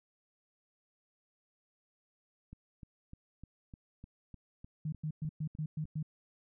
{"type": "click train", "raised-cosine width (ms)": 5, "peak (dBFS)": -36, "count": 12, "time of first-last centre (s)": [2.53, 5.853], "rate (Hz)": 3.31}
{"type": "tone bursts", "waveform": "sine", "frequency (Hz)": 154.3, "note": "D#3", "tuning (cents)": -14, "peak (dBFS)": -33, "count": 7, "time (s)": [4.85, 6.028], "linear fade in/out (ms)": 5, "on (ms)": 74, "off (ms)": 110}
{"effects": []}